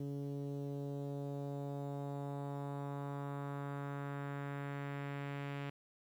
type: tone with low-pass filter sweep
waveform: sawtooth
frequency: 141.3 Hz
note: C#3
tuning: 34 cents sharp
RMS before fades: -42 dBFS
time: 0-5.7 s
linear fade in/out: 5 ms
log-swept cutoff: 370 to 2600 Hz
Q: 1.7
effects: 11-bit